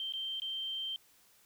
sine tone with dropouts, 3136 Hz, G7, in tune, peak -35 dBFS, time 0-0.96 s, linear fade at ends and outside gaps 1 ms, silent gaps 0.124-0.136 / 0.399-0.419 s, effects white hiss -65 dBFS RMS until 1.45 s

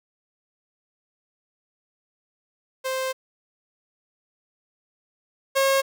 sawtooth tone pair in turn, 523.3 / 542.1 Hz, C5 / C#5, 0 / -39 cents, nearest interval minor second, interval 61 cents, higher second, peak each -21 / -14 dBFS, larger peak second, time 2.84-3.13 / 5.55-5.82 s, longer first, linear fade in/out 20 ms, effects none

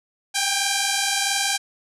5% pulse tone pair together, 783 / 804.5 Hz, G5 / G5, -2 / +45 cents, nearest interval unison, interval 47 cents, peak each -11 dBFS, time 0.34-1.58 s, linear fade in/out 20 ms, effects low-pass 11000 Hz 12 dB/octave

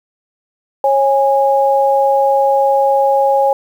sine tone pair together, 547 / 823.7 Hz, C#5 / G#5, -23 / -14 cents, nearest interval perfect fifth, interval 709 cents, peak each -12 dBFS, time 0.84-3.53 s, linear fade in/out 2 ms, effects 7-bit

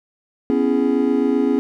triangle chord, C# minor seventh, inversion third, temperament just, 249.5 / 277.2 / 332.6 / 415.8 Hz, B3 / C#4 / E4 / G#4, +18 / 0 / +16 / +2 cents, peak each -18 / -17 / -22 / -19 dBFS, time 0.5-1.59 s, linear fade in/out 0 ms, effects none

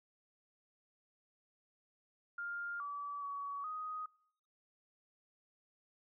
sine tone with pitch steps, 1403 / 1150 / 1130 / 1250 Hz, F6 / D6 / C#6 / D#6, +8 / -37 / +33 / +8 cents, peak -39 dBFS, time 2.38-4.06 s, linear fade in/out 5 ms, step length 420 ms, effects noise-tail reverb RT60 0.7 s tail -26 dB re dry

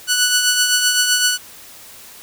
10% pulse tone with tremolo, 1480 Hz, F#6, in tune, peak -3 dBFS, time 0.07-1.38 s, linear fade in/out 50 ms, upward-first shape triangle, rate 7.8 Hz, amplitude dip 50%, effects white hiss -40 dBFS RMS until 2.22 s

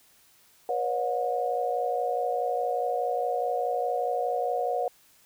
sine tone cluster, 484.2 / 549 / 601 / 724 Hz, B4 / C#5 / D5 / F#5, -34 / -17 / +40 / -38 cents, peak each -30 / -32 / -37 / -28 dBFS, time 0.69-4.88 s, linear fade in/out 2 ms, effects white hiss -60 dBFS RMS until 5.25 s

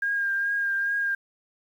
sine tone with vibrato, 1612 Hz, G6, 48 cents sharp, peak -23 dBFS, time 0.02-1.15 s, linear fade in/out 5 ms, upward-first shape triangle, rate 2.4 Hz, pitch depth 26 cents each way, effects 9-bit

